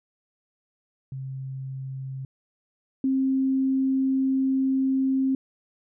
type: tone pair in turn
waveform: sine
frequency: 133.2 / 265.8 Hz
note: C3 / C4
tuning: +31 / +27 cents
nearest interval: octave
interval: 1196 cents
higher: second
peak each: -31 / -20 dBFS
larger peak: second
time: 1.12-2.25 / 3.04-5.35 s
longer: second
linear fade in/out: 2 ms
effects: none